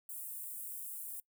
white high-pass noise, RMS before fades -44 dBFS, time 0.09-1.2 s, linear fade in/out 2 ms, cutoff 8400 Hz, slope 48 dB/octave, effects noise-tail reverb RT60 0.1 s tail -21 dB re dry

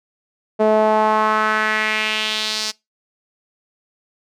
sawtooth tone with band-pass filter sweep, 215.9 Hz, A3, 33 cents flat, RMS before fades -18 dBFS, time 0.59-2.72 s, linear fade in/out 20 ms, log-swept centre 550 to 5200 Hz, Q 2.6, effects noise-tail reverb RT60 0.2 s tail -23 dB re dry

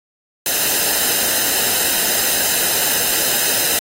white noise with comb filter, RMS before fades -17 dBFS, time 0.46-3.79 s, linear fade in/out 2 ms, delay 0.88 ms, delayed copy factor -0.6, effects AAC 48 kbps

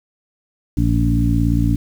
harmonic tone with a mistuned harmonic, 57.3 Hz, A#1, 29 cents flat, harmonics 1 / 2 / 3 / 4 / 5, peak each -18 / -18 / -22 / -23 / -20 dBFS, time 0.77-1.76 s, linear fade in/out 5 ms, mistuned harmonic 1, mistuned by -40 cents, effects 7-bit

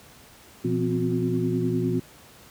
sine tone cluster, 119.4 / 171.1 / 253.9 / 263.7 / 360.4 Hz, A#2 / F3 / B3 / C4 / F#4, +42 / -35 / +48 / +14 / -45 cents, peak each -28 / -28 / -28 / -32 / -27 dBFS, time 0.64-2 s, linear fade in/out 10 ms, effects pink hiss -50 dBFS RMS until 2.5 s + high-pass 60 Hz 12 dB/octave

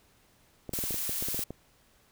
clicks, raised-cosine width 2 ms, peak -24 dBFS, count 12, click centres 0.693 / 0.736 / 0.789 / 0.839 / 0.908 / 0.943 / 1.094 / 1.225 / 1.286 / 1.345 / 1.392 / 1.506 s
blue noise, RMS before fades -33 dBFS, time 0.73-1.44 s, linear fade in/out 5 ms
effects pink hiss -64 dBFS RMS until 2.11 s

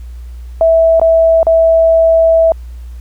sine tone with dropouts, 655 Hz, E5, 11 cents flat, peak -5 dBFS, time 0.61-2.52 s, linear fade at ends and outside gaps 1 ms, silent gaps 0.997-1.015 / 1.43-1.468 s, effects added 60 Hz sine -25 dBFS peak until 3 s + pink hiss -50 dBFS RMS until 3 s

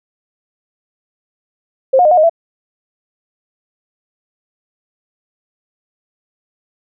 sine tone with pitch steps, 528 / 718 / 612 / 721 / 621 / 668 Hz, C5 / F5 / D#5 / F#5 / D#5 / E5, +16 / +48 / -29 / -45 / -3 / +23 cents, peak -6 dBFS, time 1.93-2.296 s, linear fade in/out 10 ms, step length 61 ms, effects none

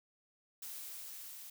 blue noise with level ramp, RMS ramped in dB -45 to -50 dBFS, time 0.62-1.5 s, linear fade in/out 5 ms, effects none

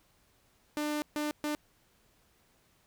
sawtooth tone bursts at uneven times, 298.8 Hz, D4, 30 cents sharp, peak -27 dBFS, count 3, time 0.77-1.02 / 1.16-1.31 / 1.44-1.55 s, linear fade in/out 0 ms, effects pink hiss -68 dBFS RMS until 2.86 s

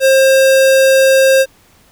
square tone, 533 Hz, C5, 32 cents sharp, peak -7 dBFS, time 0-1.46 s, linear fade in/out 50 ms, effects pink hiss -49 dBFS RMS until 1.91 s

